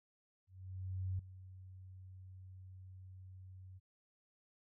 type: tone with ADSR envelope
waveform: sine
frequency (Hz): 93.4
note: F#2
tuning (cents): +17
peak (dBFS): -35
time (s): 0.47-3.8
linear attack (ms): 720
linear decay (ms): 5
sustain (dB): -16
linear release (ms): 30
effects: none